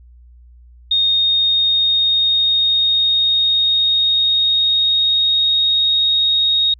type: tone with pitch glide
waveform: sine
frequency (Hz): 3700 to 3745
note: A#7 to A#7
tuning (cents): -14 to +7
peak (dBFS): -12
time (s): 0.91-6.74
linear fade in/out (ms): 5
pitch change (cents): +21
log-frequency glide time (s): 1.04-6.01
effects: added 60 Hz sine -41 dBFS peak until 6.79 s